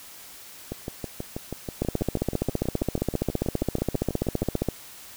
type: two click trains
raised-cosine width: 2 ms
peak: -17 / -10 dBFS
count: 24 / 44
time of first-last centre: 0.72-4.43 / 1.82-4.687 s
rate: 6.2 / 15 Hz
effects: white hiss -45 dBFS RMS until 5.16 s